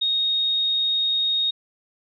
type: tone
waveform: sine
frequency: 3729 Hz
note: A#7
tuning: in tune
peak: -19 dBFS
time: 0.01-1.51 s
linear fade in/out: 10 ms
effects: none